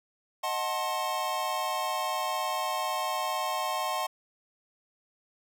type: chord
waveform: square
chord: D# diminished seventh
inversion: none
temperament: equal with one note detuned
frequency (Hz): 622.3 / 740 / 880 / 1064.2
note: D#5 / F#5 / A5 / C6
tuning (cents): 0 / 0 / 0 / +29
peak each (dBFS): -37 / -35 / -36 / -33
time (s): 0.43-4.07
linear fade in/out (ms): 10
effects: none